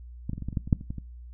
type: clicks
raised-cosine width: 5 ms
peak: -18 / -19 / -23 / -23 / -19 / -24 / -14 / -24 / -7 / -26 / -21 / -23 dBFS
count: 12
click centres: 0.295 / 0.333 / 0.38 / 0.423 / 0.486 / 0.528 / 0.572 / 0.675 / 0.728 / 0.811 / 0.905 / 0.983 s
effects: noise-tail reverb RT60 0.3 s tail -22 dB re dry + added 60 Hz sine -41 dBFS peak until 1.33 s